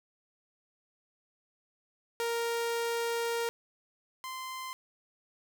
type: tone pair in turn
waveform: sawtooth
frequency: 466.2 / 1038.2 Hz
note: A#4 / C6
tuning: 0 / -14 cents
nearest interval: octave + major second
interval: 1386 cents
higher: second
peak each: -26 / -34 dBFS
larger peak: first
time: 2.2-3.49 / 4.24-4.73 s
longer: first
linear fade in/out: 0 ms
effects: none